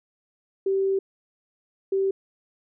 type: tone bursts at uneven times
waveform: sine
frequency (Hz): 387.7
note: G4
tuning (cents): -19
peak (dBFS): -20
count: 2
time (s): 0.66-0.99 / 1.92-2.11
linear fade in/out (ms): 5
effects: none